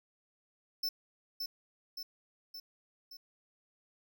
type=tone with echo; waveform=square; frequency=5300 Hz; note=E8; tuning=9 cents sharp; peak=-32 dBFS; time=0.83-0.89 s; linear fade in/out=5 ms; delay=570 ms; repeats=4; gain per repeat=-4 dB; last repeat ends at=3.17 s; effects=none